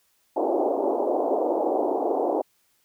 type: band-pass noise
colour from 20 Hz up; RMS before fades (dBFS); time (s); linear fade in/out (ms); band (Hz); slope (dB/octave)
pink; -24; 0.36-2.42; 10; 300 to 850; 48
effects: white hiss -67 dBFS RMS until 2.84 s